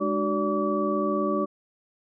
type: tone cluster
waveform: sine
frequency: 207.9 / 300 / 375.5 / 577 / 1148 Hz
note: G#3 / D4 / F#4 / D5 / D6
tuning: +2 / +37 / +26 / -31 / -40 cents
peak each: -29 dBFS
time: 0-1.46 s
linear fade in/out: 20 ms
effects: none